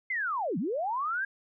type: linear two-way sweep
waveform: sine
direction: down then up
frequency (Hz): 2128 to 155 to 1643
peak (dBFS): -28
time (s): 0.1-1.25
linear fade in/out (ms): 5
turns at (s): 0.58
effects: none